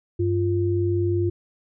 sine tone pair together, 97.6 / 347.8 Hz, G2 / F4, -7 / -7 cents, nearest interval octave + minor seventh, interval 2200 cents, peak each -22 dBFS, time 0.19-1.3 s, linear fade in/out 10 ms, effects none

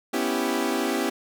sawtooth chord, C# half-diminished seventh, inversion third, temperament equal, 246.9 / 277.2 / 329.6 / 392 Hz, B3 / C#4 / E4 / G4, 0 / 0 / 0 / 0 cents, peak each -25 dBFS, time 0.13-1.1 s, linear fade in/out 10 ms, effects none

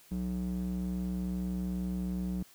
square tone with band-pass filter, 61.2 Hz, B1, 15 cents flat, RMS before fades -34 dBFS, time 0.11-2.43 s, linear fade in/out 5 ms, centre 190 Hz, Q 2.4, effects white hiss -59 dBFS RMS until 2.54 s

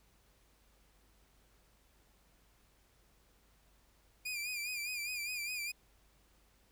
sawtooth tone with vibrato, 2418 Hz, D7, 50 cents sharp, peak -34 dBFS, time 4.25-5.72 s, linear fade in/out 10 ms, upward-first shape sine, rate 4.9 Hz, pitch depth 68 cents each way, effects added 50 Hz sine -69 dBFS peak until 6.71 s + pink hiss -70 dBFS RMS until 6.71 s

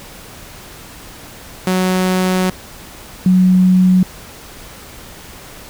sawtooth / sine tone pair in turn, 185 / 184.23 Hz, F#3 / F#3, 0 / -7 cents, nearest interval unison, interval 7 cents, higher first, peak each -9 / -7 dBFS, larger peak second, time 1.67-2.5 / 3.26-4.03 s, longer first, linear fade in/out 2 ms, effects pink hiss -36 dBFS RMS until 5.69 s

